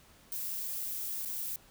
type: noise with dropouts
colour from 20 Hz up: violet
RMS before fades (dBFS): -37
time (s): 0.32-1.56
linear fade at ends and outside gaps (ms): 1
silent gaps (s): 1.251-1.257
effects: pink hiss -60 dBFS RMS until 1.7 s